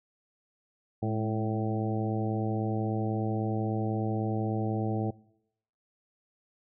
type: harmonic tone with a mistuned harmonic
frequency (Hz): 110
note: A2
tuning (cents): 0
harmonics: 1 / 2 / 3 / 4 / 5 / 6 / 7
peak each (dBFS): -30 / -33 / -35 / -38 / -41 / -41 / -38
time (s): 1.02-5.11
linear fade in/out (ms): 10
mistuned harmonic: 2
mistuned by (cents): -50
effects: noise-tail reverb RT60 0.8 s tail -23 dB re dry